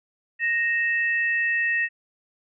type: tone pair together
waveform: sine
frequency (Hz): 1864.7 / 2635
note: A#6 / E7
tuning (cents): 0 / -1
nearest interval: tritone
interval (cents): 599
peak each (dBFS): -21 / -28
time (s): 0.39-1.89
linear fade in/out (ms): 50
effects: none